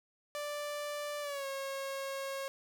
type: tone with pitch glide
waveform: sawtooth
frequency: 587.3 to 544.8 Hz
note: D5 to C#5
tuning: 0 to -30 cents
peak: -33 dBFS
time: 0.35-2.48 s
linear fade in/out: 0 ms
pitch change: -130 cents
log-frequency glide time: 1.21-1.46 s
effects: none